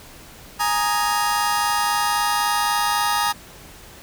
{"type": "chord", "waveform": "sawtooth", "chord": "Ab suspended second", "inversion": "none", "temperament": "just", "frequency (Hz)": [830.6, 934.4, 1245.9], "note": ["Ab5", "Bb5", "Eb6"], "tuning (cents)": [0, 4, 2], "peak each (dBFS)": -19, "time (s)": [0.59, 3.33], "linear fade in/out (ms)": 20, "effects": ["pink hiss -43 dBFS RMS until 4.02 s"]}